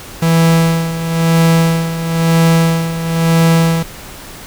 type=tone with tremolo; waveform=45% pulse; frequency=164.81 Hz; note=E3; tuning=in tune; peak=-7 dBFS; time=0.22-3.83 s; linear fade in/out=5 ms; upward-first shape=sine; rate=1 Hz; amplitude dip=70%; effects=pink hiss -32 dBFS RMS until 4.46 s